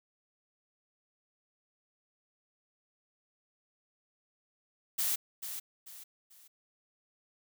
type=noise with echo; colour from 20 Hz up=blue; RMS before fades=-31 dBFS; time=4.98-5.16 s; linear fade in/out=10 ms; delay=440 ms; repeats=3; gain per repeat=-9 dB; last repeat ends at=6.48 s; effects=none